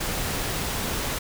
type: noise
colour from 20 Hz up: pink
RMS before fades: -28 dBFS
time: 0-1.19 s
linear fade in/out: 10 ms
effects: none